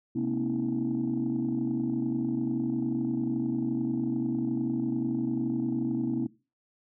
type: tone cluster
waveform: sine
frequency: 131.3 / 221 / 243.4 / 274.8 / 323.4 Hz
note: C3 / A3 / B3 / C#4 / E4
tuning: +6 / +8 / -25 / -15 / -33 cents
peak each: -35 / -38 / -29 / -33 / -30 dBFS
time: 0.15-6.27 s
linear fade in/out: 10 ms
effects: noise-tail reverb RT60 0.3 s tail -19 dB re dry + tanh soft clip ceiling -20 dBFS